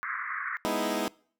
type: band-pass noise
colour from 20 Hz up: pink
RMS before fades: -34 dBFS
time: 0.03-0.57 s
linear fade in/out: 0 ms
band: 1100 to 2100 Hz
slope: 96 dB/octave
type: chord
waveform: 15% pulse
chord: E major seventh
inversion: first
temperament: equal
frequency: 207.7 / 246.9 / 311.1 / 329.6 Hz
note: G#3 / B3 / D#4 / E4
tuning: 0 / 0 / 0 / 0 cents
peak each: -27 dBFS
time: 0.65-1.08 s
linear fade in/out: 0 ms
effects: noise-tail reverb RT60 0.5 s tail -24 dB re dry